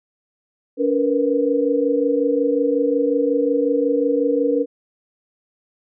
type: tone cluster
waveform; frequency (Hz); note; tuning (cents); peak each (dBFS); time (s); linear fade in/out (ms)
sine; 284.7 / 464.5 / 490; C#4 / A#4 / B4; +46 / -6 / -14; -20; 0.77-4.66; 50
effects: none